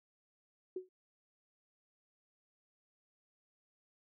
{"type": "tone with exponential decay", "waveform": "sine", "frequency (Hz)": 370, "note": "F#4", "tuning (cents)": 0, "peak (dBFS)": -34, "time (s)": [0.76, 0.89], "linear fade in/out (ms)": 5, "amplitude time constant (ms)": 28, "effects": []}